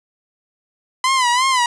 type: tone with vibrato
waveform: sawtooth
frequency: 1012 Hz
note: B5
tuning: 42 cents sharp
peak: -10 dBFS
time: 1.04-1.66 s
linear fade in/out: 2 ms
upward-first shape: sine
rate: 2.9 Hz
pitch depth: 99 cents each way
effects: resampled to 22050 Hz + 8-bit